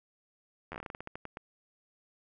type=slowing click train; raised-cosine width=0.5 ms; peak=-25 dBFS; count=15; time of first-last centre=0.72-1.371 s; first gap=11 ms; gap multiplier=1.2; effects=none